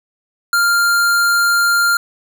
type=tone; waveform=square; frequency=1396.9 Hz; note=F6; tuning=in tune; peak=-12 dBFS; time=0.53-1.97 s; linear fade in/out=2 ms; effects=none